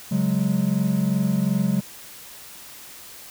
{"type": "chord", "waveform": "triangle", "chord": "C# suspended fourth", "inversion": "none", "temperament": "equal", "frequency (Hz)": [138.59, 185, 207.7], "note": ["C#3", "F#3", "G#3"], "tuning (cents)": [0, 0, 0], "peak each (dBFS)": [-24, -20, -21], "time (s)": [0.11, 1.81], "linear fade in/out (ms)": 10, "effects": ["white hiss -42 dBFS RMS until 3.3 s"]}